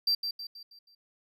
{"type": "tone with echo", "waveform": "triangle", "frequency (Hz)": 4699, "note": "D8", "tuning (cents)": 0, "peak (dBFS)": -22, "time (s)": [0.07, 0.15], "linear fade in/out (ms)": 5, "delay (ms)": 160, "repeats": 5, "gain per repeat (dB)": -7, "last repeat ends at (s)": 0.95, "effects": []}